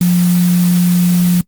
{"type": "tone in noise", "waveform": "sine", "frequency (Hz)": 176.8, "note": "F3", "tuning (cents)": 22, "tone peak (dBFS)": -8, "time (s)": [0.01, 1.41], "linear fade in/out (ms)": 2, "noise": "white", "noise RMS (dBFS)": -24, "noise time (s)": [0.01, 1.41], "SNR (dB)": 13, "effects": ["noise-tail reverb RT60 0.1 s tail -24 dB re dry", "Opus 24 kbps"]}